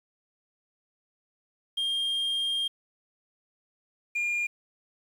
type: tone pair in turn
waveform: sine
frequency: 3212 / 2412 Hz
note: G7 / D7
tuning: +41 / +46 cents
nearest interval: perfect fourth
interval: 495 cents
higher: first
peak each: -23 dBFS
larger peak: neither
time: 1.77-2.68 / 4.15-4.47 s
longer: first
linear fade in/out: 10 ms
effects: tanh soft clip ceiling -25 dBFS + 9-bit